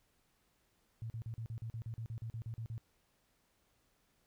sine tone bursts, 113.5 Hz, A#2, 46 cents flat, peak -39 dBFS, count 15, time 1.02-2.78 s, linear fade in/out 0 ms, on 80 ms, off 40 ms, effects pink hiss -75 dBFS RMS until 4.26 s

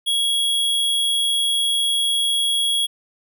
square tone, 3322 Hz, G#7, in tune, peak -18 dBFS, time 0.06-2.87 s, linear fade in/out 20 ms, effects none

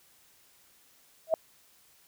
sine tone with exponential growth, 645 Hz, E5, 38 cents flat, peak -17 dBFS, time 1.27-1.34 s, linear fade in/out 1 ms, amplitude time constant 15 ms, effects white hiss -62 dBFS RMS until 2.07 s

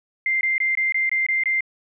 sine tone bursts, 2093 Hz, C7, in tune, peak -18 dBFS, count 8, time 0.26-1.607 s, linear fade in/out 2 ms, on 150 ms, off 21 ms, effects none

